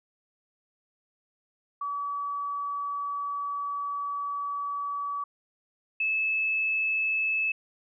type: tone pair in turn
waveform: sine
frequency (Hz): 1143 / 2607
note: D6 / E7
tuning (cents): -47 / -20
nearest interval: octave + major second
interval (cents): 1427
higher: second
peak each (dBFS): -29 / -24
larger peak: second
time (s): 1.81-5.24 / 6-7.52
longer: first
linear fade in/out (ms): 5
effects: none